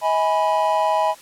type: chord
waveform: triangle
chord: G# minor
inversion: second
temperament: equal with one note detuned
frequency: 637.2 / 830.6 / 987.8 Hz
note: D#5 / G#5 / B5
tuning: +41 / 0 / 0 cents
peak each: -19 dBFS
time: 0.01-1.15 s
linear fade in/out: 50 ms
effects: white hiss -45 dBFS RMS until 1.21 s + low-pass 11000 Hz 12 dB/octave